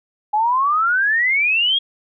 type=exponential sweep; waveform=sine; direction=up; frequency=826 to 3322 Hz; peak=-14 dBFS; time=0.33-1.79 s; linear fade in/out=10 ms; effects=none